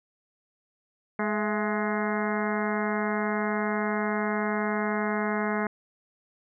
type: harmonic tone with a mistuned harmonic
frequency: 210.2 Hz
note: G#3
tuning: 21 cents sharp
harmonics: 1 / 2 / 3 / 4 / 5 / 6 / 7 / 8 / 9 / 10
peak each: -29 / -32 / -34 / -35 / -36 / -37 / -37 / -38 / -39 / -39 dBFS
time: 1.19-5.67 s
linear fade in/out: 2 ms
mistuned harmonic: 3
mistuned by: +71 cents
effects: none